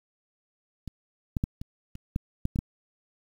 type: clicks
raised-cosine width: 5 ms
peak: -24 / -14 / -13 / -24 / -28 / -14 / -14 / -18 / -13 dBFS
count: 9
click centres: 0.877 / 1.368 / 1.439 / 1.615 / 1.954 / 2.161 / 2.454 / 2.559 / 2.589 s
effects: 8-bit